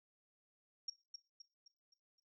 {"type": "tone with echo", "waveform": "sine", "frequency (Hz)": 5570, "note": "F8", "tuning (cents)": -5, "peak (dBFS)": -38, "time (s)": [0.88, 0.9], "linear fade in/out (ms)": 5, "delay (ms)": 260, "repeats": 5, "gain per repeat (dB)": -7, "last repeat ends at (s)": 2.2, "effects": ["noise-tail reverb RT60 0.3 s tail -18 dB re dry"]}